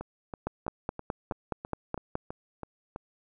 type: two click trains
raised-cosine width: 1 ms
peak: -16 / -23 dBFS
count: 9 / 10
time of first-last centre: 0.47-2.154 / 0.01-2.961 s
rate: 4.75 / 3.05 Hz
effects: none